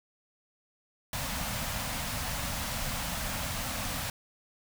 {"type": "band-stop noise", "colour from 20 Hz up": "pink", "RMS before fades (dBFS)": -34, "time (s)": [1.13, 4.1], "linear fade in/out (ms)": 2, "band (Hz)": [270, 530], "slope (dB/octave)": 48, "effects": []}